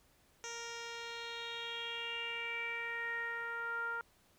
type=tone with low-pass filter sweep; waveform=10% pulse; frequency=466.1 Hz; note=A#4; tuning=in tune; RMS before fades=-41 dBFS; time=0.44-4.01 s; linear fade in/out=0 ms; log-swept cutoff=5900 to 1300 Hz; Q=5.8; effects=pink hiss -69 dBFS RMS until 4.38 s

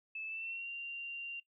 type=tone with pitch glide; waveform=sine; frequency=2619 to 2772 Hz; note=E7 to F7; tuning=-12 to -14 cents; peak=-39 dBFS; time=0.15-1.4 s; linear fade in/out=5 ms; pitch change=+98 cents; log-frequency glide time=0.26-0.69 s; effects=noise-tail reverb RT60 0.1 s tail -19 dB re dry

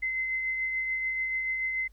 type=tone with tremolo; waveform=sine; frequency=2058 Hz; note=C7; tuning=29 cents flat; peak=-26 dBFS; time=0.02-1.88 s; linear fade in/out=10 ms; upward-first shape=triangle; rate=6.9 Hz; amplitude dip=35%; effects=added 50 Hz sine -53 dBFS peak until 1.92 s + pink hiss -70 dBFS RMS until 1.92 s

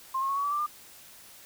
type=tone with pitch steps; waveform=sine; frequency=1057 / 1079.8 / 1103.2 / 1127 / 1151.3 / 1176.2 / 1201.6 Hz; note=C6 / C#6 / C#6 / C#6 / D6 / D6 / D6; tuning=+17 / -46 / -9 / +28 / -35 / +2 / +39 cents; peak=-26 dBFS; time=0.14-0.665 s; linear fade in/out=10 ms; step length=75 ms; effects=white hiss -51 dBFS RMS until 1.45 s

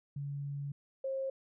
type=tone pair in turn; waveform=sine; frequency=141.8 / 535.4 Hz; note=C#3 / C5; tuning=+40 / +40 cents; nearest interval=octave + major seventh; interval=2300 cents; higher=second; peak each=-36 / -33 dBFS; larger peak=second; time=0.16-0.72 / 1.04-1.3 s; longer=first; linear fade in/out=5 ms; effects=none

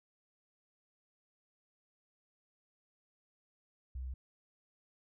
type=tone; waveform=sine; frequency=64.1 Hz; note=C2; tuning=35 cents flat; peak=-38 dBFS; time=3.95-4.14 s; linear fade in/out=5 ms; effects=none

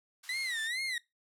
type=high-pass noise; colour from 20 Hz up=white; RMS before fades=-50 dBFS; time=0.23-0.68 s; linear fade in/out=10 ms; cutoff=900 Hz; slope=24 dB/octave
type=tone with vibrato; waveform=30% pulse; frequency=1950 Hz; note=B6; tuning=23 cents flat; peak=-30 dBFS; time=0.29-0.98 s; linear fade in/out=2 ms; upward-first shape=sine; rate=2.3 Hz; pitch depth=170 cents each way
effects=noise-tail reverb RT60 0.2 s tail -21 dB re dry + low-pass 10000 Hz 12 dB/octave

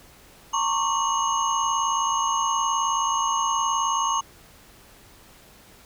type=tone cluster; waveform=sine; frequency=921 / 1089 / 1148 / 2911 / 6410 Hz; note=A#5 / C#6 / D6 / F#7 / G8; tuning=-21 / -31 / -40 / -29 / +38 cents; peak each=-27 / -24 / -30 / -32 / -29 dBFS; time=0.53-4.21 s; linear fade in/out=10 ms; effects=pink hiss -51 dBFS RMS until 5.85 s

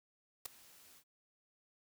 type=noise with ADSR envelope; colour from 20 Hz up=white; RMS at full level=-37 dBFS; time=0.45-1.04 s; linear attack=9 ms; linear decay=4 ms; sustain=-24 dB; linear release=68 ms; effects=none

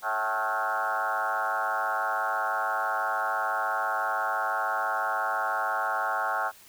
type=tone with frequency modulation; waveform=sine; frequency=1088 Hz; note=C#6; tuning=33 cents flat; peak=-25 dBFS; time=0.02-6.52 s; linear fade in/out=50 ms; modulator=106 Hz; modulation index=4; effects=white hiss -53 dBFS RMS until 6.68 s

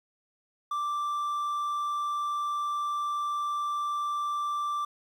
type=tone; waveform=triangle; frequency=1174.7 Hz; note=D6; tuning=in tune; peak=-26 dBFS; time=0.71-4.85 s; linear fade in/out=5 ms; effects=10-bit

